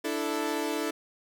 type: chord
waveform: sawtooth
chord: D suspended second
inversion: none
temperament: equal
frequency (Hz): 293.7 / 329.6 / 440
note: D4 / E4 / A4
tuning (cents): 0 / 0 / 0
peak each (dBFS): -29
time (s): 0.04-0.91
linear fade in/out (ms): 10
effects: 10-bit